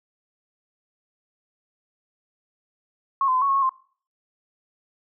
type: tone with pitch steps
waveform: sine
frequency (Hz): 1093 / 1029 / 1022 / 1111 / 1091 / 1099 / 1051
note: C#6 / C6 / C6 / C#6 / C#6 / C#6 / C6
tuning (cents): -25 / -29 / -41 / +4 / -28 / -15 / +7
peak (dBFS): -18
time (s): 3.21-3.693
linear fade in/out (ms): 2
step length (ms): 69
effects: noise-tail reverb RT60 0.5 s tail -24 dB re dry